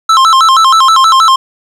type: tone with vibrato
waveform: square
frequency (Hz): 1181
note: D6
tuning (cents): +9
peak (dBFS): -4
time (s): 0.09-1.36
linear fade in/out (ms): 5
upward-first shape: square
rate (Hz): 6.3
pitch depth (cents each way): 190
effects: low-pass 6000 Hz 12 dB/octave + 7-bit